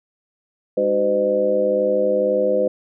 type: harmonic tone with a mistuned harmonic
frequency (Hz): 102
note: G#2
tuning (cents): -31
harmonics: 2 / 3 / 4 / 5 / 6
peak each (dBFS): -28 / -29 / -25 / -17 / -23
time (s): 0.77-2.68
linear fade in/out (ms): 5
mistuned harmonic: 4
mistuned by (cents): -130
effects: none